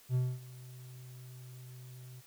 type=tone with ADSR envelope; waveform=triangle; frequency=126.5 Hz; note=B2; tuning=42 cents sharp; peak=-24 dBFS; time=0.09-2.22 s; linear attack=60 ms; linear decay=240 ms; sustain=-21 dB; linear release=31 ms; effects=white hiss -60 dBFS RMS until 2.26 s